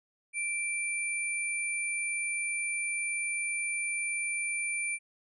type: tone pair together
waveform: sine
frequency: 2349 / 9272 Hz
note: D7 / D9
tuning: 0 / -23 cents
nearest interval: 2 octaves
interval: 2377 cents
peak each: -31 / -36 dBFS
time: 0.33-4.99 s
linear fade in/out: 50 ms
effects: none